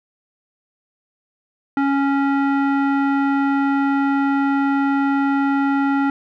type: tone with low-pass filter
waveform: square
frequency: 277.2 Hz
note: C#4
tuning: in tune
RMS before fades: -18 dBFS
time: 1.77-6.1 s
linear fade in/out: 2 ms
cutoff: 1500 Hz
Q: 1.7
effects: none